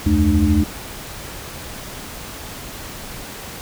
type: tone cluster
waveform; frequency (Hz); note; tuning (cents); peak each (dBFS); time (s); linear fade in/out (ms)
sine; 74.7 / 87.9 / 213.9 / 300.6; D2 / F2 / A3 / D4; +30 / +12 / -49 / +40; -18; 0.06-0.64; 5
effects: pink hiss -33 dBFS RMS until 3.61 s